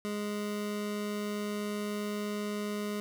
25% pulse tone, 207.7 Hz, G#3, in tune, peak -29 dBFS, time 0.05-3 s, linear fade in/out 0 ms, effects none

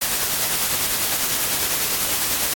white noise with tremolo, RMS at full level -20 dBFS, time 0.01-2.54 s, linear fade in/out 10 ms, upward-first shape triangle, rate 10 Hz, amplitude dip 35%, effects AAC 64 kbps

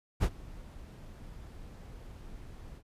brown noise with ADSR envelope, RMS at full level -24 dBFS, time 0.2-2.83 s, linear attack 34 ms, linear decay 57 ms, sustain -23 dB, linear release 64 ms, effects resampled to 32000 Hz

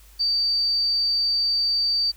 sine tone, 4624 Hz, D8, 28 cents flat, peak -19 dBFS, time 0.19-2.12 s, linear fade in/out 20 ms, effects added 51 Hz sine -48 dBFS peak until 2.16 s + white hiss -54 dBFS RMS until 2.16 s

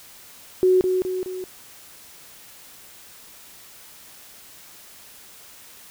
sine tone with echo, 370 Hz, F#4, in tune, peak -13 dBFS, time 0.63-0.81 s, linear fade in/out 0 ms, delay 210 ms, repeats 3, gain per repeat -5 dB, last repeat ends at 1.44 s, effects white hiss -46 dBFS RMS until 5.9 s

